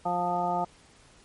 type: harmonic tone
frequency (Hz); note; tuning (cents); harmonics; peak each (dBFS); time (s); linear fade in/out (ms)
176.5; F3; +19; 1 / 2 / 3 / 4 / 5 / 7; -35 / -37 / -37 / -28 / -30 / -36; 0.05-0.65; 10
effects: pink hiss -57 dBFS RMS until 1.24 s + MP3 48 kbps